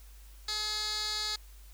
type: tone with band-pass filter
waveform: 15% pulse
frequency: 424.8 Hz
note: G#4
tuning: 39 cents sharp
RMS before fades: -34 dBFS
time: 0.48-1.36 s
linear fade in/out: 5 ms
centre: 4700 Hz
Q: 2.8
effects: added 50 Hz sine -49 dBFS peak until 1.73 s + white hiss -60 dBFS RMS until 1.73 s